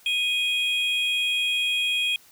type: tone pair together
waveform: triangle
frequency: 2489 / 3272 Hz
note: D#7 / G#7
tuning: 0 / -26 cents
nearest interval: perfect fourth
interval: 474 cents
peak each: -23 dBFS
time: 0.06-2.16 s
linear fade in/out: 2 ms
effects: white hiss -54 dBFS RMS until 2.31 s